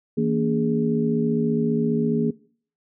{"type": "tone cluster", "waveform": "sine", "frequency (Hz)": [162.2, 231.4, 286.3, 415.4], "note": ["E3", "A#3", "D4", "G#4"], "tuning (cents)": [-28, -13, -44, 0], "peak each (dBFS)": [-26, -21, -29, -25], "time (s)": [0.17, 2.31], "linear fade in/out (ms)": 10, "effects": ["noise-tail reverb RT60 0.5 s tail -21 dB re dry"]}